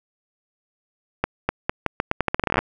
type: accelerating click train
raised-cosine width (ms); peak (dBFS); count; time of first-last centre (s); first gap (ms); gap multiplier
0.5; -4; 19; 1.24-2.59; 250; 0.82
effects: none